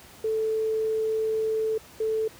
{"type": "tone pair in turn", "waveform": "sine", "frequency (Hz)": [439.5, 439.5], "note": ["A4", "A4"], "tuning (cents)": [-2, -2], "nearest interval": "unison", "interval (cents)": 0, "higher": "neither", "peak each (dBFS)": -23, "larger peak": "neither", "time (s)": [[0.24, 1.78], [2, 2.28]], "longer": "first", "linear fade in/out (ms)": 5, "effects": ["pink hiss -49 dBFS RMS until 2.39 s", "high-pass 60 Hz 12 dB/octave"]}